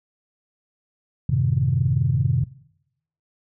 sine chord, F# diminished seventh, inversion none, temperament equal, 92.5 / 110 / 130.81 / 155.56 Hz, F#2 / A2 / C3 / Eb3, 0 / 0 / 0 / 0 cents, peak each -25 / -24 / -19 / -25 dBFS, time 1.29-2.44 s, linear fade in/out 5 ms, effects noise-tail reverb RT60 0.8 s tail -20 dB re dry + tanh soft clip ceiling -7 dBFS

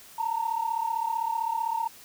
sine tone pair together, 896.7 / 932.3 Hz, A5 / A#5, +33 / 0 cents, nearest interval minor second, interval 67 cents, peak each -28 dBFS, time 0.18-1.88 s, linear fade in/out 10 ms, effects tanh soft clip ceiling -18 dBFS + white hiss -50 dBFS RMS until 2.04 s

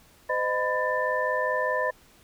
sine tone cluster, 512 / 617 / 1001 / 1776 Hz, C5 / D#5 / B5 / A6, -38 / -15 / +23 / +16 cents, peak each -29 dBFS, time 0.29-1.91 s, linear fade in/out 10 ms, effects pink hiss -57 dBFS RMS until 2.23 s

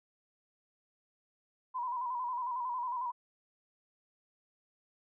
sine tone with vibrato, 987.8 Hz, B5, in tune, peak -33 dBFS, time 1.74-3.12 s, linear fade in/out 20 ms, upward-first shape square, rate 11 Hz, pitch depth 55 cents each way, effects none

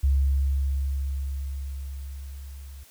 sine tone with level ramp, 68.5 Hz, C#2, 20 cents flat, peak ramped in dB -17 to -39 dBFS, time 0.03-2.84 s, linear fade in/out 10 ms, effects white hiss -54 dBFS RMS until 2.9 s

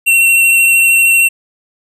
square tone with vibrato, 2723 Hz, F7, 44 cents flat, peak -7 dBFS, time 0.06-1.29 s, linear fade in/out 20 ms, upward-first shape triangle, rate 13 Hz, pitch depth 16 cents each way, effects none

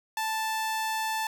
sawtooth tone, 880 Hz, A5, in tune, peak -24 dBFS, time 0.17-1.27 s, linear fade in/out 2 ms, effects none

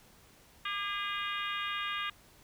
harmonic tone with a mistuned harmonic, 408.1 Hz, G#4, 30 cents flat, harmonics 3 / 4 / 5 / 6 / 7 / 8 / 9, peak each -37 / -40 / -42 / -42 / -41 / -44 / -45 dBFS, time 0.65-2.1 s, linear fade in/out 5 ms, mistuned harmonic 3, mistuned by -37 cents, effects pink hiss -60 dBFS RMS until 2.43 s

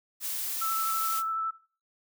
blue noise, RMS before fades -33 dBFS, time 0.2-1.23 s, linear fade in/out 50 ms
sine tone with vibrato, 1318.5 Hz, E6, in tune, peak -28 dBFS, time 0.61-1.51 s, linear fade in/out 10 ms, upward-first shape triangle, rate 12 Hz, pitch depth 15 cents each way
effects noise-tail reverb RT60 0.4 s tail -18 dB re dry

